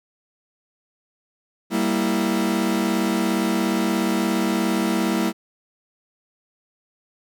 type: chord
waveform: 40% pulse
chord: E diminished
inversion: first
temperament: equal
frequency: 196 / 233.1 / 329.6 Hz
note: G3 / Bb3 / E4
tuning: 0 / 0 / 0 cents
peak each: -23 dBFS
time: 1.7-5.33 s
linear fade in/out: 50 ms
effects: none